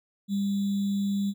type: tone with sample-and-hold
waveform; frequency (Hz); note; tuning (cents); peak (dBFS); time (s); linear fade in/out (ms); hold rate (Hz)
sine; 199.7; G3; +32; -24; 0.28-1.34; 50; 3675
effects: none